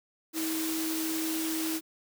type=tone in noise; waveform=sine; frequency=320.5 Hz; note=E4; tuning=49 cents flat; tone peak=-30 dBFS; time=0.33-1.81 s; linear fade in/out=50 ms; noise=white; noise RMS=-35 dBFS; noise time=0.33-1.81 s; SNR=+2 dB; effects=high-pass 200 Hz 12 dB/octave